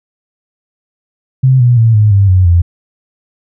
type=tone with pitch steps; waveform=sine; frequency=130.8 / 122.04 / 113.87 / 106.24 / 99.13 / 92.49 / 86.3 Hz; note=C3 / B2 / A#2 / G#2 / G2 / F#2 / F2; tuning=0 / -20 / -40 / +40 / +20 / 0 / -20 cents; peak=-4 dBFS; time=1.43-2.62 s; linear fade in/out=10 ms; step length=170 ms; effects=none